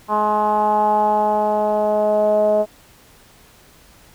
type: tone with low-pass filter sweep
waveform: 10% pulse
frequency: 211.4 Hz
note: G#3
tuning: 31 cents sharp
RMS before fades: -17 dBFS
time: 0.08-2.66 s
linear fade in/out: 50 ms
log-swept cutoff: 1000 to 610 Hz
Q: 5.7
effects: pink hiss -49 dBFS RMS until 4.14 s